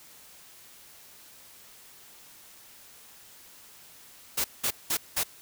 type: noise bursts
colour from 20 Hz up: white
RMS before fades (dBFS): -27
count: 4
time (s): 4.37-5.236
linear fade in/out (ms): 10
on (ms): 74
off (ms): 190
effects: white hiss -52 dBFS RMS until 5.41 s